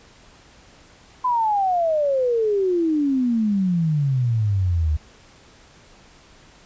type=exponential sweep; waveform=sine; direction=down; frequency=1021 to 73.42 Hz; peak=-17 dBFS; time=1.24-4.97 s; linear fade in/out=10 ms; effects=pink hiss -50 dBFS RMS until 6.65 s + resampled to 16000 Hz